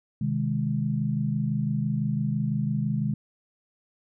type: chord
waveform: sine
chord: Ab major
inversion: first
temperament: just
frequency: 129.78 / 155.74 / 207.7 Hz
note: C3 / Eb3 / Ab3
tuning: -14 / +2 / 0 cents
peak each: -28 dBFS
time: 0.21-3.14 s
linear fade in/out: 5 ms
effects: none